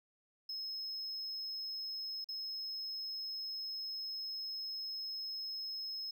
triangle tone with dropouts, 5170 Hz, E8, 34 cents flat, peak -38 dBFS, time 0.49-6.11 s, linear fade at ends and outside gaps 5 ms, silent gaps 2.244-2.287 s, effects none

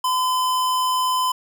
square tone, 1018 Hz, C6, 48 cents flat, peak -19 dBFS, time 0.04-1.32 s, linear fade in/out 5 ms, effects none

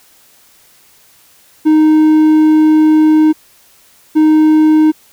triangle tone pair in turn, 310.3 / 310.3 Hz, D#4 / D#4, -5 / -5 cents, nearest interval unison, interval 0 cents, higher neither, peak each -3 dBFS, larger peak neither, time 1.65-3.33 / 4.15-4.92 s, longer first, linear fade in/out 20 ms, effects white hiss -47 dBFS RMS until 5.12 s

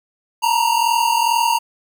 square tone pair together, 910 / 952.3 Hz, A#5 / A#5, -42 / +37 cents, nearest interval minor second, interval 79 cents, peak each -18 dBFS, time 0.42-1.59 s, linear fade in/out 20 ms, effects none

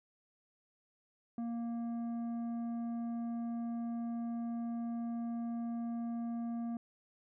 sine tone with tanh clipping, 233.5 Hz, A#3, 3 cents sharp, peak -37 dBFS, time 1.38-6.77 s, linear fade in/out 2 ms, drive 8 dB, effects none

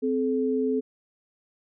sine tone pair together, 259.6 / 431.2 Hz, C4 / A4, -13 / -35 cents, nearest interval major sixth, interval 878 cents, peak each -25 dBFS, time 0.02-0.81 s, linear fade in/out 20 ms, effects none

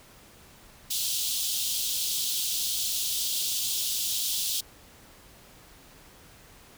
pink high-pass noise, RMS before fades -29 dBFS, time 0.9-4.61 s, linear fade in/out 10 ms, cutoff 3100 Hz, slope 48 dB/octave, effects pink hiss -53 dBFS RMS until 6.77 s

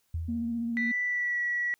sine tone with exponential decay, 82.41 Hz, E2, in tune, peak -27 dBFS, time 0.14-0.88 s, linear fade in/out 5 ms, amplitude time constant 160 ms
sine tone with vibrato, 233.1 Hz, A#3, in tune, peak -28 dBFS, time 0.28-0.92 s, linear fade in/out 10 ms, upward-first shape sine, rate 15 Hz, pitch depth 27 cents each way
sine tone with pitch glide, 1975.5 to 1934.8 Hz, B6 to B6, 0 to -36 cents, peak -26 dBFS, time 0.77-1.74 s, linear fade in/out 0 ms, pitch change -36 cents, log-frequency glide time 1.04-1.4 s
effects tanh soft clip ceiling -19 dBFS + white hiss -72 dBFS RMS until 1.79 s

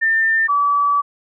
sine tone pair in turn, 1797 / 1148.8 Hz, A6 / D6, +36 / -39 cents, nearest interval minor sixth, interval 775 cents, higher first, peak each -13 dBFS, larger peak neither, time 0.01-0.48 / 0.48-1.02 s, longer second, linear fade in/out 20 ms, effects none

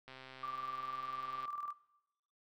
click train, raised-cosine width 0.3 ms, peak -35 dBFS, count 181, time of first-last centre 0.08-1.454 s, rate 131 Hz
sine tone with tremolo, 1174.7 Hz, D6, in tune, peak -37 dBFS, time 0.43-1.73 s, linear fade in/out 5 ms, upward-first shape square, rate 20 Hz, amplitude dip 55%
effects noise-tail reverb RT60 0.9 s tail -19 dB re dry

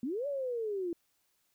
sine linear two-way sweep, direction up then down, 223.7 to 582 to 330.7 Hz, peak -32 dBFS, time 0.03-0.93 s, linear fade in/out 2 ms, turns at 0.27 s, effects white hiss -75 dBFS RMS until 1.54 s

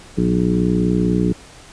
harmonic tone with a mistuned harmonic, 60.3 Hz, B1, 41 cents flat, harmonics 1 / 2 / 3 / 4 / 5 / 6 / 7, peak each -27 / -25 / -17 / -25 / -21 / -25 / -25 dBFS, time 0.17-1.33 s, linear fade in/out 10 ms, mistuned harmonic 2, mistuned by -57 cents, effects pink hiss -42 dBFS RMS until 1.72 s + resampled to 22050 Hz

